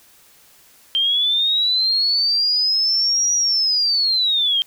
sine linear two-way sweep, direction up then down, 3137 to 5800 to 3137 Hz, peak -15 dBFS, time 0.95-4.62 s, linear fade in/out 0 ms, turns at 3.34 s, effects white hiss -51 dBFS RMS until 4.66 s

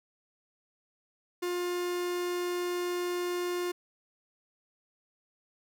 45% pulse tone, 354.6 Hz, F4, 26 cents sharp, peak -30 dBFS, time 1.42-3.72 s, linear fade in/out 10 ms, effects none

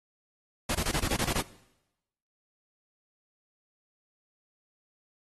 pink noise bursts, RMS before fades -29 dBFS, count 9, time 0.69-1.413 s, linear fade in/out 5 ms, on 59 ms, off 24 ms, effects noise-tail reverb RT60 0.9 s tail -19 dB re dry + AAC 32 kbps

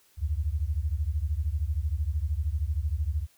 sine beating tone pair, 69.9 / 82.9 Hz, C#2 / E2, +15 / +10 cents, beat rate 13 Hz, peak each -28 / -29 dBFS, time 0.17-3.27 s, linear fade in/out 50 ms, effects white hiss -63 dBFS RMS until 3.37 s

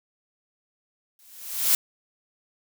blue noise with exponential growth, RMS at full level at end -17 dBFS, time 1.19-1.75 s, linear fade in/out 1 ms, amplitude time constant 120 ms, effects none

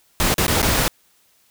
pink noise with dropouts, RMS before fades -18 dBFS, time 0.2-0.88 s, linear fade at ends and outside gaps 0 ms, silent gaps 0.341-0.381 / 0.466-0.48 / 0.618-0.628 s, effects white hiss -59 dBFS RMS until 1.5 s

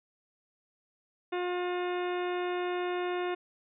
harmonic tone, 357.4 Hz, F4, 40 cents sharp, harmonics 1 / 2 / 3 / 4 / 5 / 6 / 7 / 8 / 10, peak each -31 / -37 / -41 / -43 / -45 / -47 / -48 / -49 / -51 dBFS, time 1.32-3.35 s, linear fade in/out 10 ms, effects none

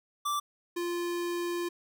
square tone pair in turn, 1169 / 347.5 Hz, D6 / F4, -8 / -9 cents, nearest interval octave + major sixth, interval 2101 cents, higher first, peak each -29 / -31 dBFS, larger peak first, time 0.25-0.4 / 0.76-1.69 s, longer second, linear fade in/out 10 ms, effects none

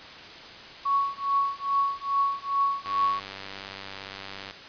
sine tone with tremolo, 1113 Hz, C#6, 7 cents sharp, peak -19 dBFS, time 0.85-3.2 s, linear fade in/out 10 ms, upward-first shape triangle, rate 2.4 Hz, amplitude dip 100%
click train, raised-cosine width 0.2 ms, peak -20 dBFS, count 162, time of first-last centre 2.86-4.51 s, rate 97.6 Hz
effects white hiss -43 dBFS RMS until 4.68 s + resampled to 11025 Hz

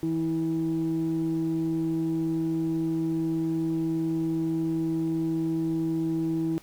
sine tone pair together, 162.7 / 324.4 Hz, E3 / E4, -22 / -28 cents, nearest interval octave, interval 1194 cents, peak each -29 / -24 dBFS, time 0.03-6.58 s, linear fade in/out 0 ms, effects tanh soft clip ceiling -20 dBFS + pink hiss -53 dBFS RMS until 6.62 s

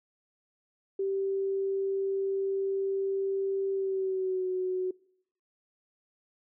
sine tone with pitch glide, 389.6 to 369.7 Hz, G4 to F#4, -11 to -1 cents, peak -27 dBFS, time 0.99-4.91 s, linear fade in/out 5 ms, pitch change -90 cents, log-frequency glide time 3.72-4.47 s, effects noise-tail reverb RT60 0.7 s tail -24 dB re dry

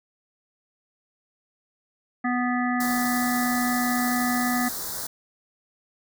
harmonic tone, 246.9 Hz, B3, in tune, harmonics 1 / 3 / 5 / 7 / 8, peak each -24 / -29 / -31 / -32 / -33 dBFS, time 2.24-4.69 s, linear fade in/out 10 ms
white band-stop noise, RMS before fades -32 dBFS, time 2.8-5.07 s, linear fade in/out 5 ms, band 1800 to 3900 Hz, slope 48 dB/octave
effects none

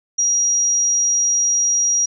sine tone, 5730 Hz, F8, 44 cents sharp, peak -14 dBFS, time 0.18-2.06 s, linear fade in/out 10 ms, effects none

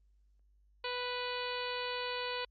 harmonic tone, 493.9 Hz, B4, in tune, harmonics 1 / 2 / 3 / 4 / 5 / 6 / 7 / 8 / 9, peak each -40 / -41 / -45 / -47 / -44 / -45 / -49 / -46 / -47 dBFS, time 0.84-2.45 s, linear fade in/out 5 ms, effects added 50 Hz sine -64 dBFS peak until 2.5 s + Opus 32 kbps

